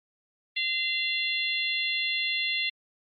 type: harmonic tone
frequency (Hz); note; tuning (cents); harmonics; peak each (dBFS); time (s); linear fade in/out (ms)
689; F5; -24; 3 / 4 / 5 / 6; -30 / -30 / -31 / -34; 0.56-2.7; 10
effects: MP3 32 kbps